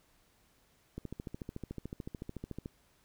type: click train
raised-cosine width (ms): 3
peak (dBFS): -27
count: 24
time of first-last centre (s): 0.98-2.659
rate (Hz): 13.7
effects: pink hiss -69 dBFS RMS until 3.04 s